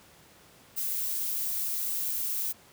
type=noise; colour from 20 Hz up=violet; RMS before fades=-31 dBFS; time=0.76-2.53 s; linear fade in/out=20 ms; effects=pink hiss -56 dBFS RMS until 2.72 s + high-pass 80 Hz 12 dB/octave